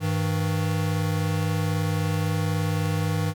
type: tone pair together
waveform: square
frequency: 100.1 / 158.9 Hz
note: G2 / D#3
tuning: +37 / +37 cents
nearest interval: minor sixth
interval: 800 cents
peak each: -26 dBFS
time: 0-3.34 s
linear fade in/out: 50 ms
effects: none